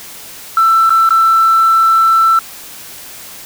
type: tone with dropouts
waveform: sine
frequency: 1333 Hz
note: E6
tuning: 19 cents sharp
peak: -5 dBFS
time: 0.57-2.39 s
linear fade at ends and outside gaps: 2 ms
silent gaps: 0.895-0.904 / 1.091-1.106 s
effects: tanh soft clip ceiling -3 dBFS + white hiss -32 dBFS RMS until 3.45 s